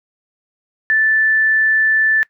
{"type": "tone", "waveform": "sine", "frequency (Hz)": 1758, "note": "A6", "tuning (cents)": -2, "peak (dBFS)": -11, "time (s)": [0.9, 2.23], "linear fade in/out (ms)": 0, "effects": ["noise-tail reverb RT60 0.1 s tail -22 dB re dry"]}